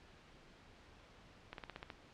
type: slowing click train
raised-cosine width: 0.3 ms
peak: -29 dBFS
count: 7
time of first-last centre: 1.53-1.902 s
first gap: 52 ms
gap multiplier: 1.07
effects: pink hiss -61 dBFS RMS until 2.13 s + low-pass 4000 Hz 12 dB/octave